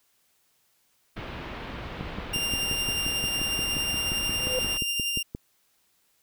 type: low-pass noise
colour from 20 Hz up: pink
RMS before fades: -37 dBFS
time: 1.16-4.78 s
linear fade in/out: 10 ms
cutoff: 3400 Hz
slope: 24 dB/octave
type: click train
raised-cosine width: 3 ms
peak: -20 dBFS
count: 20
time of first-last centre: 2.01-5.349 s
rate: 5.69 Hz
type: tone with tremolo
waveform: sawtooth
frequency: 2794 Hz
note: F7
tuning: in tune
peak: -22 dBFS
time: 2.33-5.23 s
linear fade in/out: 10 ms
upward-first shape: sine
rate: 11 Hz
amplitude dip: 25%
type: tone with exponential growth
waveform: sine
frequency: 510 Hz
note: C5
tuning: 44 cents flat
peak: -23 dBFS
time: 4.28-4.59 s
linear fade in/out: 1 ms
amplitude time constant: 66 ms
effects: white hiss -68 dBFS RMS until 6.22 s